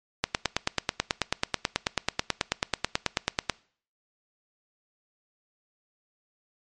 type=click train; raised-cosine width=0.2 ms; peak=-5 dBFS; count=31; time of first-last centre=0.24-3.497 s; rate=9.21 Hz; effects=noise-tail reverb RT60 0.5 s tail -23 dB re dry + MP3 48 kbps